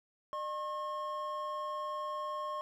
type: tone pair together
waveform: triangle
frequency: 604.2 / 1079 Hz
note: D5 / C#6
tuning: +49 / -47 cents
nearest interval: minor seventh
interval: 1004 cents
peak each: -39 / -35 dBFS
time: 0.33-2.61 s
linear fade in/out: 0 ms
effects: none